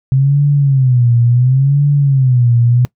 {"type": "tone with vibrato", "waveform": "sine", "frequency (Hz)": 130.81, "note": "C3", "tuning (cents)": 0, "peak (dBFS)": -7, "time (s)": [0.12, 2.85], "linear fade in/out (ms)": 0, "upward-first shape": "sine", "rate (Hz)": 0.71, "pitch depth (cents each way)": 170, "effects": ["noise-tail reverb RT60 0.1 s tail -22 dB re dry"]}